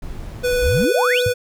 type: noise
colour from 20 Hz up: brown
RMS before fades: -30 dBFS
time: 0.02-0.85 s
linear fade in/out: 5 ms
type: tone with vibrato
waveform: square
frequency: 493.9 Hz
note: B4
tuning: in tune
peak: -17 dBFS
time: 0.43-1.34 s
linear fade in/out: 20 ms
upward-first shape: sine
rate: 19 Hz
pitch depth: 12 cents each way
type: exponential sweep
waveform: sine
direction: up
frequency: 42.78 to 4294 Hz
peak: -17 dBFS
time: 0.6-1.23 s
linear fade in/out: 50 ms
type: tone with exponential decay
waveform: sine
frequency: 103.83 Hz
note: G#2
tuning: in tune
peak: -15 dBFS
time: 1.26-1.34 s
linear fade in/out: 5 ms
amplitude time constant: 16 ms
effects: none